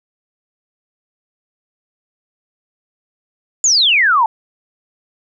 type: exponential sweep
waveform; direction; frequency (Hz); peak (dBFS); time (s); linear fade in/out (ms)
sine; down; 7230 to 850; -9; 3.64-4.26; 2
effects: none